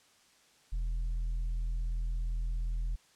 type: tone with tanh clipping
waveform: triangle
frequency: 41.35 Hz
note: E1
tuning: 6 cents sharp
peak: -31 dBFS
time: 0.72-2.96 s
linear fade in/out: 10 ms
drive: 8 dB
effects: white hiss -64 dBFS RMS until 3.15 s + low-pass 8000 Hz 12 dB/octave